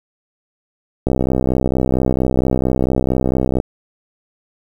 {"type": "click train", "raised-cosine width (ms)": 2, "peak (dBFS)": -3, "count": 164, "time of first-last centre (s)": [1.07, 3.601], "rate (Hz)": 64.4, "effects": ["7-bit"]}